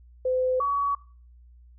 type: tone pair in turn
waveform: sine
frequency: 511 / 1130.4 Hz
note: C5 / C#6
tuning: -41 / +34 cents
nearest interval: octave + major second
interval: 1375 cents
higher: second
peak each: -22 dBFS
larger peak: neither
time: 0.25-0.6 / 0.6-0.95 s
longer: neither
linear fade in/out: 5 ms
effects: noise-tail reverb RT60 0.4 s tail -18 dB re dry + added 60 Hz sine -49 dBFS peak until 1.78 s